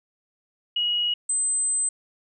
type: tone pair in turn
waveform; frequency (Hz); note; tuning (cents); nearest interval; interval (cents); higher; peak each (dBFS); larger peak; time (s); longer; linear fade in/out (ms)
sine; 2901 / 8160; F#7 / C9; -35 / -44; octave + tritone; 1791; second; -21; neither; 0.76-1.14 / 1.29-1.89; second; 5
effects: none